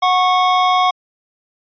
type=tone pair together; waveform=square; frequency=734.2 / 1100 Hz; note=F#5 / C#6; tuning=-14 / -14 cents; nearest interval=perfect fifth; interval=700 cents; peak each=-15 dBFS; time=0.02-0.91 s; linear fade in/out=10 ms; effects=resampled to 11025 Hz